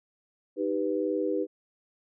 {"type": "chord", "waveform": "sine", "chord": "Eb augmented", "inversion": "none", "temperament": "equal", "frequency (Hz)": [311.1, 392, 493.9], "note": ["Eb4", "G4", "B4"], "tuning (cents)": [0, 0, 0], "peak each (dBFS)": -30, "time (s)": [0.56, 1.47], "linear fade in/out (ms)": 50, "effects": []}